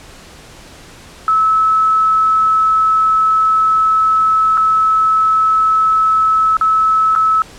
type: tone with dropouts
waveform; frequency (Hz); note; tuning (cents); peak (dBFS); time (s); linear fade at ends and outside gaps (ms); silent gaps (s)
sine; 1300; E6; -24; -9; 1.28-7.42; 1; 4.573-4.577 / 6.569-6.611 / 7.152-7.16
effects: pink hiss -38 dBFS RMS until 7.58 s + low-pass 9000 Hz 12 dB/octave